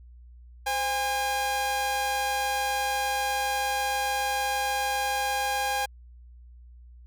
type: tone pair together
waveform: sawtooth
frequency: 519.1 / 812 Hz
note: C5 / G#5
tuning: -14 / -39 cents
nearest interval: minor sixth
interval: 775 cents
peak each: -31 / -22 dBFS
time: 0.66-5.86 s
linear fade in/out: 10 ms
effects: added 60 Hz sine -46 dBFS peak until 7.06 s